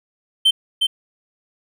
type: tone with echo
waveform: triangle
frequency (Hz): 3107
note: G7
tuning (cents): -16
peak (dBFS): -9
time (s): 0.45-0.51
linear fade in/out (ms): 10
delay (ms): 360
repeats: 1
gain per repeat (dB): -4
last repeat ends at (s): 0.87
effects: none